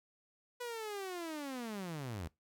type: linear sweep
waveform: sawtooth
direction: down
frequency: 493.9 to 74.1 Hz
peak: -36 dBFS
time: 0.6-2.28 s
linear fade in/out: 10 ms
effects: noise-tail reverb RT60 0.2 s tail -22 dB re dry